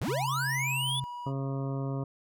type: linear sweep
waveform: square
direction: up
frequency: 65.41 to 3520 Hz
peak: -30 dBFS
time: 0.01-1 s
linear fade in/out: 5 ms
type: tone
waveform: triangle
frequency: 970 Hz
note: B5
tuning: 31 cents flat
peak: -35 dBFS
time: 0.05-1.33 s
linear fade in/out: 50 ms
type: tone with pitch glide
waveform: sine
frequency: 134.3 to 133.06 Hz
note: C3 to C3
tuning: +46 to +29 cents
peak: -32 dBFS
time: 0.08-1.04 s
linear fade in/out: 0 ms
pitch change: -17 cents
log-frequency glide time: 0.44-0.84 s
type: harmonic tone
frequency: 136.2 Hz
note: C#3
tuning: 30 cents flat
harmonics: 1 / 2 / 3 / 4 / 5 / 7 / 8 / 9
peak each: -31 / -37 / -41 / -43 / -45 / -48 / -49 / -50 dBFS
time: 1.26-2.04 s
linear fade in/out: 5 ms
effects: none